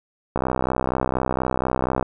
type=click train; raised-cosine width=1 ms; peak=-7 dBFS; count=108; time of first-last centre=0.36-2.027 s; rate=64.2 Hz; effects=none